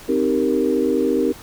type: chord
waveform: sine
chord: C minor seventh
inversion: none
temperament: equal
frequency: 261.6 / 311.1 / 392 / 466.2 Hz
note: C4 / Eb4 / G4 / Bb4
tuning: 0 / 0 / 0 / 0 cents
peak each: -21 dBFS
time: 0.08-1.33 s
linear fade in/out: 20 ms
effects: tanh soft clip ceiling -5 dBFS + pink hiss -41 dBFS RMS until 1.42 s